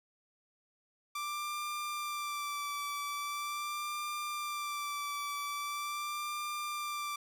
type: tone with vibrato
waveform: sawtooth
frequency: 1174.7 Hz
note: D6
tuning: in tune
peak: -32 dBFS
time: 1.15-7.16 s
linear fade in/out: 5 ms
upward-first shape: sine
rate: 0.42 Hz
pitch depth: 27 cents each way
effects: none